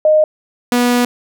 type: tone pair in turn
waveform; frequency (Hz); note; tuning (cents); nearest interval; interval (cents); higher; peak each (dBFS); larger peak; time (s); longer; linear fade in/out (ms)
sine / sawtooth; 617 / 243.9; D#5 / B3; -15 / -21; octave + major third; 1606; first; -7; neither; 0.05-0.24 / 0.72-1.05; second; 2
effects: none